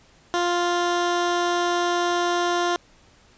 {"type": "tone", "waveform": "15% pulse", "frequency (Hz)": 349.8, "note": "F4", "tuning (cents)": 3, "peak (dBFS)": -14, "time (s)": [0.34, 2.76], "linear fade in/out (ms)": 0, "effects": ["pink hiss -55 dBFS RMS until 3.37 s", "resampled to 16000 Hz"]}